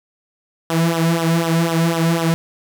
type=tone with flanger; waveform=sawtooth; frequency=165.8 Hz; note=E3; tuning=10 cents sharp; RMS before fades=-17 dBFS; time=0.7-2.34 s; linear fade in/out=0 ms; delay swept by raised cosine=0.43 to 2.63 ms; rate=4 Hz; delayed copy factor=-0.85; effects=none